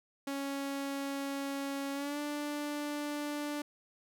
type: tone with pitch glide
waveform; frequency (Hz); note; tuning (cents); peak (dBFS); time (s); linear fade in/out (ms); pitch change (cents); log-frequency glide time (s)
sawtooth; 277.2 to 293.7; C#4 to D4; 0 to 0; -31; 0.27-3.62; 5; +100; 1.93-2.19
effects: none